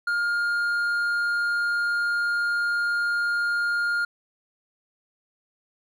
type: tone with hard clipping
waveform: triangle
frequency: 1413 Hz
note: F6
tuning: 20 cents sharp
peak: -23 dBFS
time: 0.07-4.05 s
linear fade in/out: 5 ms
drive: 7 dB
effects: none